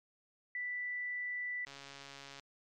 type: tone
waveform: sine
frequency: 1975.5 Hz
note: B6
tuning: in tune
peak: -36 dBFS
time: 0.55-1.65 s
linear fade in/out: 2 ms
type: click train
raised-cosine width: 0.2 ms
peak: -32 dBFS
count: 102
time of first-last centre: 1.67-2.397 s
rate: 139 Hz
effects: MP3 96 kbps

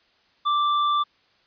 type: tone with tanh clipping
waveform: sine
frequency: 1174.7 Hz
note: D6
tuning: in tune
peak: -21 dBFS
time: 0.45-1.04 s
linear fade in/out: 20 ms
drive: 15 dB
effects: white hiss -62 dBFS RMS until 1.46 s + resampled to 11025 Hz

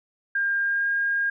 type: tone with pitch glide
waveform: sine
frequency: 1605 to 1619 Hz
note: G6 to G#6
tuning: +40 to -45 cents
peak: -21 dBFS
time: 0.35-1.3 s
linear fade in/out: 5 ms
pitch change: +15 cents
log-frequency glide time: 0.6-0.88 s
effects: none

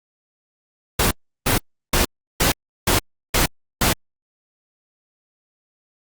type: noise bursts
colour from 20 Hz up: pink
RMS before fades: -17 dBFS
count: 7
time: 0.99-3.93 s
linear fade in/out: 5 ms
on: 120 ms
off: 350 ms
effects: Opus 48 kbps

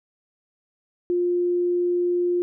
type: tone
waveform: sine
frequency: 352.8 Hz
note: F4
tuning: 18 cents sharp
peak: -19 dBFS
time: 1.1-2.42 s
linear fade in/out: 0 ms
effects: none

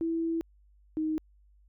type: tone pair in turn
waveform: sine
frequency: 329.6 / 312.7 Hz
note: E4 / D#4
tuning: 0 / +9 cents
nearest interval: minor second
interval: 91 cents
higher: first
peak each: -27 dBFS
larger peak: neither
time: 0.01-0.41 / 0.97-1.18 s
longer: first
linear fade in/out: 0 ms
effects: added 50 Hz sine -58 dBFS peak until 1.68 s

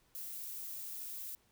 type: noise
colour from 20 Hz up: violet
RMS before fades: -44 dBFS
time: 0.15-1.35 s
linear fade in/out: 0 ms
effects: pink hiss -71 dBFS RMS until 1.51 s

